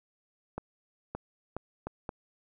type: accelerating click train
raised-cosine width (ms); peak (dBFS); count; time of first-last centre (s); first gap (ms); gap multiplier
1; -21; 5; 0.58-2.092; 570; 0.73
effects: none